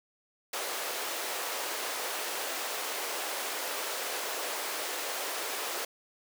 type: high-pass noise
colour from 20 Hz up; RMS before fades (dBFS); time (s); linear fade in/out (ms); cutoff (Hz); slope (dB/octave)
pink; -35; 0.53-5.85; 5; 420; 24
effects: none